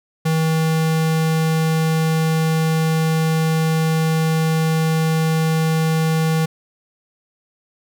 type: tone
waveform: square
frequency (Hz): 160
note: D#3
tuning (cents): +49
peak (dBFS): -16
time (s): 0.25-6.46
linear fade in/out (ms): 10
effects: none